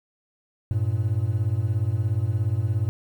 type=beating tone pair; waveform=triangle; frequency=98 / 115 Hz; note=G2 / A#2; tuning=0 / -23 cents; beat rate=17 Hz; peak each=-22 dBFS; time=0.71-2.89 s; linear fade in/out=0 ms; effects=9-bit